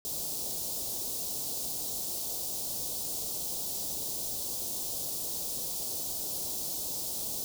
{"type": "band-stop noise", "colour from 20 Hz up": "white", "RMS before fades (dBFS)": -35, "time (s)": [0.05, 7.44], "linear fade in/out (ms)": 0, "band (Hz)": [770, 4100], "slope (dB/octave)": 24, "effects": []}